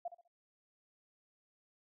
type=tone with echo; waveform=sine; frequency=694 Hz; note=F5; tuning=11 cents flat; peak=-37 dBFS; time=0.05-0.08 s; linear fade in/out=5 ms; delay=66 ms; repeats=3; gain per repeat=-11 dB; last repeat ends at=0.278 s; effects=noise-tail reverb RT60 0.1 s tail -20 dB re dry